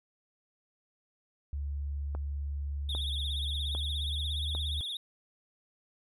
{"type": "tone with pitch glide", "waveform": "sine", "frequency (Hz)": [71.2, 75.43], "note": ["C#2", "D2"], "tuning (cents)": [47, 47], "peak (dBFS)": -32, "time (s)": [1.53, 4.81], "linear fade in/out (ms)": 0, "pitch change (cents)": 100, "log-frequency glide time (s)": [3.2, 4.49]}
{"type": "click train", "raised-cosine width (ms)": 1, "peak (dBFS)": -27, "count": 4, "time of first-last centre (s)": [2.15, 4.55], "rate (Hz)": 1.25}
{"type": "tone with vibrato", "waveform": "triangle", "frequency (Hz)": 3520, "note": "A7", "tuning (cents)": 0, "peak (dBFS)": -33, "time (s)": [2.89, 4.97], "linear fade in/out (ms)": 2, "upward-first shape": "triangle", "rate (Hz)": 17, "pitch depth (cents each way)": 140}
{"effects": []}